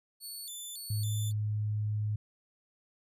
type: tone with vibrato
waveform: 10% pulse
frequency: 3951 Hz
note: B7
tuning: in tune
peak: -33 dBFS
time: 0.2-1.33 s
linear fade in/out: 50 ms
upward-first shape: square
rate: 1.8 Hz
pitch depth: 200 cents each way
type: tone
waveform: sine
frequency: 105.9 Hz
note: G#2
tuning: 34 cents sharp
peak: -29 dBFS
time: 0.9-2.16 s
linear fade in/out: 5 ms
effects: resampled to 32000 Hz